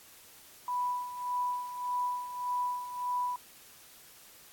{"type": "tone with tremolo", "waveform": "sine", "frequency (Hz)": 987, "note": "B5", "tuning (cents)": -1, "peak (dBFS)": -28, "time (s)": [0.68, 3.36], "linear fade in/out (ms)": 2, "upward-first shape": "sine", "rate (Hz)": 1.7, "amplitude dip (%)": 70, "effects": ["white hiss -55 dBFS RMS until 4.52 s", "AAC 64 kbps"]}